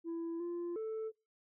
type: tone with pitch steps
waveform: sine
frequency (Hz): 333.5 / 346 / 440.6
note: E4 / F4 / A4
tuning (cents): +20 / -16 / +2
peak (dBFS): -34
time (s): 0.04-1.12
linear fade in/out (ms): 50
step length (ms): 360
effects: noise-tail reverb RT60 0.3 s tail -26 dB re dry + tanh soft clip ceiling -36 dBFS